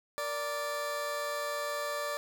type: tone pair together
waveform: 20% pulse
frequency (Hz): 466.2 / 585.3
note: A#4 / D5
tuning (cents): 0 / -6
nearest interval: major third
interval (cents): 394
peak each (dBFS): -39 / -28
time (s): 0.18-2.17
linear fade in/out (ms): 0
effects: none